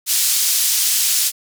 pink band-pass noise, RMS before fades -17 dBFS, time 0.06-1.32 s, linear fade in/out 50 ms, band 5300 to 16000 Hz, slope 12 dB/octave, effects none

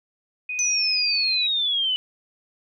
sine tone, 2489 Hz, D#7, in tune, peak -26 dBFS, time 0.49-1.47 s, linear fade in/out 5 ms
sine exponential sweep, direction down, 6090 to 2960 Hz, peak -20 dBFS, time 0.59-1.96 s, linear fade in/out 0 ms
effects none

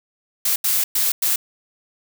blue noise bursts at uneven times, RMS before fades -19 dBFS, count 4, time 0.45-0.56 / 0.64-0.84 / 0.95-1.12 / 1.22-1.36 s, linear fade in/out 5 ms, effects none

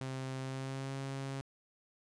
sawtooth tone with pitch glide, 131.9 to 135.76 Hz, C3 to C#3, +14 to -36 cents, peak -34 dBFS, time 0.01-1.41 s, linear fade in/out 0 ms, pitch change +50 cents, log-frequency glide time 0.4-0.96 s, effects resampled to 22050 Hz

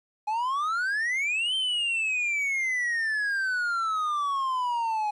triangle exponential two-way sweep, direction up then down, 830.6 to 3136 to 830.6 Hz, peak -23 dBFS, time 0.27-5.11 s, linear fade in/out 10 ms, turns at 1.55 s, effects resampled to 24000 Hz + 10-bit

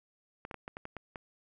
clicks, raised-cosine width 0.5 ms, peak -26 dBFS, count 8, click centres 0.451 / 0.512 / 0.543 / 0.679 / 0.769 / 0.854 / 0.967 / 1.158 s, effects none

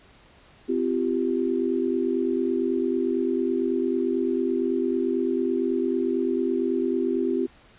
sine tone cluster, 257.4 / 341.4 / 390.4 Hz, C4 / F4 / G4, -28 / -39 / -7 cents, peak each -26 dBFS, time 0.68-7.47 s, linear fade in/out 20 ms, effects pink hiss -54 dBFS RMS until 7.78 s + resampled to 8000 Hz

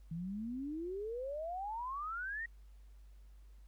sine exponential sweep, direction up, 158.8 to 1905 Hz, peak -38 dBFS, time 0.11-2.46 s, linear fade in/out 5 ms, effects added 50 Hz sine -54 dBFS peak until 3.67 s + pink hiss -75 dBFS RMS until 3.67 s

